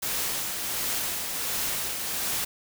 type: noise with tremolo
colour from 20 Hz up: white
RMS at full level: -28 dBFS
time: 0.02-2.45 s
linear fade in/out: 10 ms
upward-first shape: triangle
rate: 1.4 Hz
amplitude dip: 40%
effects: none